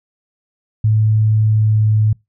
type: tone with pitch glide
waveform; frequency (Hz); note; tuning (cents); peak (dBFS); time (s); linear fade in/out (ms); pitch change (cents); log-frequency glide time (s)
sine; 108.5 to 107.75; A2 to A2; -24 to -36; -10; 0.84-2.13; 5; -12; 1.4-1.88
effects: noise-tail reverb RT60 0.2 s tail -25 dB re dry